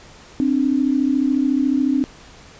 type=tone pair together; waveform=sine; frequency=262.8 / 296.8 Hz; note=C4 / D4; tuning=+8 / +18 cents; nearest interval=major second; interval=210 cents; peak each=-17 / -19 dBFS; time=0.4-2.04 s; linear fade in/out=0 ms; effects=pink hiss -44 dBFS RMS until 2.59 s + resampled to 16000 Hz